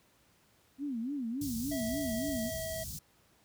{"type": "tone with vibrato", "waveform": "sine", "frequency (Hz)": 256, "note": "C4", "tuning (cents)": -38, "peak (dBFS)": -33, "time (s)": [0.78, 2.51], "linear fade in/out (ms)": 50, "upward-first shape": "sine", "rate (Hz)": 3.5, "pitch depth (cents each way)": 230}
{"type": "band-stop noise", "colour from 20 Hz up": "pink", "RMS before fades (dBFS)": -40, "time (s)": [1.41, 2.99], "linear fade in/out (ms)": 5, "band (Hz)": [180, 5000], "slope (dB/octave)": 24}
{"type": "tone with pitch glide", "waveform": "square", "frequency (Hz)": [652, 647.1], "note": ["E5", "E5"], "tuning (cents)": [-19, -32], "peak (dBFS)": -38, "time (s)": [1.71, 2.84], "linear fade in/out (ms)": 10, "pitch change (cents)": -13, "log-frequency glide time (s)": [2, 2.26]}
{"effects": ["pink hiss -67 dBFS RMS until 3.44 s", "high-pass 60 Hz 12 dB/octave"]}